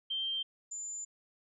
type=tone pair in turn; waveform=sine; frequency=3152 / 7090 Hz; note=G7 / A8; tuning=+9 / +12 cents; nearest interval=octave + major second; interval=1403 cents; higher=second; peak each=-32 / -38 dBFS; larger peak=first; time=0.1-0.43 / 0.71-1.05 s; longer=second; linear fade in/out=10 ms; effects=none